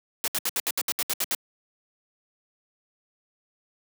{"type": "noise bursts", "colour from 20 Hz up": "white", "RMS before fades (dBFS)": -26, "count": 11, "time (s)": [0.24, 1.348], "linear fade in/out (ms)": 0, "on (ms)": 38, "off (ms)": 69, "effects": ["high-pass 200 Hz 12 dB/octave"]}